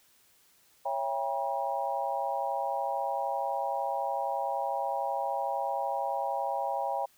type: chord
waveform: sine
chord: C# diminished seventh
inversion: none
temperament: just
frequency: 554.4 / 665.2 / 798.3 / 957.9 Hz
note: C#5 / E5 / G5 / Bb5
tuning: 0 / +16 / +31 / +47 cents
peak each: -35 / -36 / -32 / -35 dBFS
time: 0.85-7.06 s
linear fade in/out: 10 ms
effects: white hiss -64 dBFS RMS until 7.17 s